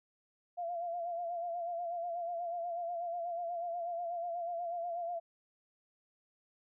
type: tone with vibrato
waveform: sine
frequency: 689 Hz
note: F5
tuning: 24 cents flat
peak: -35 dBFS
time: 0.57-5.2 s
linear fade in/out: 20 ms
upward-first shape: sine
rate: 8.2 Hz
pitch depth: 51 cents each way
effects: none